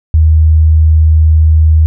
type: tone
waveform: sine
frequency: 78.7 Hz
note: D#2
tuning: 20 cents sharp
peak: -3 dBFS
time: 0.14-1.86 s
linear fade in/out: 0 ms
effects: none